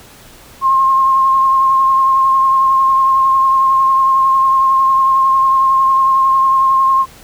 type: tone with vibrato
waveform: sine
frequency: 1067 Hz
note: C6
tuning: 34 cents sharp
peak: -8 dBFS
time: 0.61-7.06 s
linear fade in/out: 50 ms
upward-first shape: triangle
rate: 11 Hz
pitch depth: 21 cents each way
effects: pink hiss -40 dBFS RMS until 7.23 s